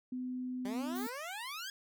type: tone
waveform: sine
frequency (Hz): 252.7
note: B3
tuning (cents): +40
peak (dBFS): -36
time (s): 0.12-1.07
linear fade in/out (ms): 5
type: exponential sweep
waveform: 15% pulse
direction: up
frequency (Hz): 191.7 to 1673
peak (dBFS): -34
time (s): 0.65-1.7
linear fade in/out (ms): 2
type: noise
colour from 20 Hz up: violet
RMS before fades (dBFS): -47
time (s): 0.95-1.1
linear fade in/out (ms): 10
effects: none